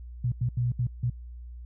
sine tone bursts at uneven times, 121.9 Hz, B2, 22 cents flat, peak -23 dBFS, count 5, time 0.24-0.32 / 0.41-0.49 / 0.57-0.72 / 0.79-0.87 / 1.03-1.1 s, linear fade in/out 5 ms, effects added 60 Hz sine -39 dBFS peak until 1.65 s

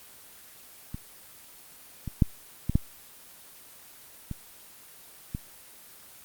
clicks, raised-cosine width 5 ms, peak -22 / -20 / -6 / -14 / -8 / -21 / -19 dBFS, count 7, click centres 0.945 / 2.077 / 2.222 / 2.696 / 2.755 / 4.313 / 5.349 s, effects white hiss -50 dBFS RMS until 6.24 s + Opus 24 kbps

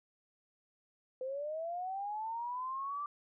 sine linear sweep, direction up, 506 to 1178 Hz, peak -36 dBFS, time 1.21-3.06 s, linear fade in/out 2 ms, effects none

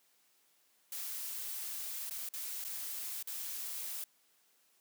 blue noise with dropouts, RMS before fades -41 dBFS, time 0.92-4.04 s, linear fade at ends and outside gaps 2 ms, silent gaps 2.097-2.109 / 2.289-2.337 / 2.642-2.648 / 3.227-3.272 s, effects white hiss -71 dBFS RMS until 4.8 s + high-pass 200 Hz 12 dB/octave

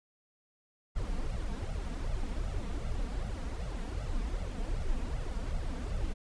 brown noise with flanger, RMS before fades -34 dBFS, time 0.95-6.14 s, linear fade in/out 20 ms, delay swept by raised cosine 1.4 to 4.4 ms, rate 2.6 Hz, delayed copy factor +0.8, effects resampled to 22050 Hz

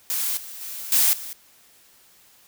blue noise with level steps, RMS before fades -25 / -38 / -34 / -18 / -35 dBFS, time 0.1-1.33 s, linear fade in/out 0 ms, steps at 0.37 / 0.61 / 0.92 / 1.13 s, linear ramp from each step 2 ms, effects white hiss -55 dBFS RMS until 2.47 s

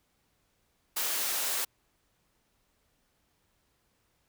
white high-pass noise, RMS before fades -31 dBFS, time 0.96-1.65 s, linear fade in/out 10 ms, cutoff 390 Hz, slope 12 dB/octave, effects pink hiss -73 dBFS RMS until 4.28 s

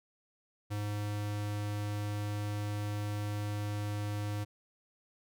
square tone, 103.83 Hz, G#2, in tune, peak -34 dBFS, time 0.7-4.45 s, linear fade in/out 20 ms, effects none

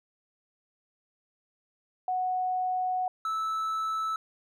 sine / triangle tone pair in turn, 738 / 1310.4 Hz, F#5 / E6, -5 / -11 cents, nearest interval minor seventh, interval 994 cents, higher second, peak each -26 dBFS, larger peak neither, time 2.08-3.08 / 3.25-4.16 s, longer first, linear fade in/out 2 ms, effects none

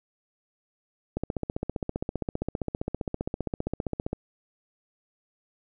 click train, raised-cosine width 2 ms, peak -15 dBFS, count 46, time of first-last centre 1.17-4.131 s, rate 15.2 Hz, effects none

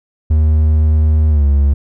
triangle tone with pitch glide, 77.3 to 70.48 Hz, D#2 to C#2, -11 to +29 cents, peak -6 dBFS, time 0.3-1.74 s, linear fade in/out 10 ms, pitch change -160 cents, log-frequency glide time 1.3-1.45 s, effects none

